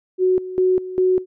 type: tone with tremolo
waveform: sine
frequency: 370 Hz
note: F#4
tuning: in tune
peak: -13 dBFS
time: 0.18-1.26 s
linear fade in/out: 50 ms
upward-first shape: square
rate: 2.5 Hz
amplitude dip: 80%
effects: none